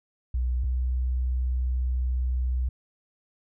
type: tone pair in turn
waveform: sine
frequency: 61.74 / 62.82 Hz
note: B1 / B1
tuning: 0 / +30 cents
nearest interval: unison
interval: 30 cents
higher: second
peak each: -23 dBFS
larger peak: neither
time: 0.34-0.64 / 0.64-2.69 s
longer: second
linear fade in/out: 5 ms
effects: none